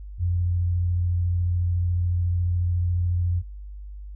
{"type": "tone with vibrato", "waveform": "sine", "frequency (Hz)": 88.1, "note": "F2", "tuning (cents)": 16, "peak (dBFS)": -20, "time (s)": [0.18, 3.43], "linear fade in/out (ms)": 50, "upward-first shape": "sine", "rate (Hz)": 14, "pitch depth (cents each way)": 16, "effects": ["added 50 Hz sine -35 dBFS peak until 4.15 s"]}